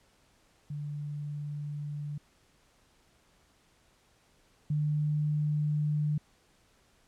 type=tone pair in turn; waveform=sine; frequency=146.83 / 149.92 Hz; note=D3 / D3; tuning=0 / +36 cents; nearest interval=unison; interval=36 cents; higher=second; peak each=-34 / -26 dBFS; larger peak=second; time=0.7-2.18 / 4.7-6.18 s; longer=neither; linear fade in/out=5 ms; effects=pink hiss -66 dBFS RMS until 7.07 s + low-pass 10000 Hz 12 dB/octave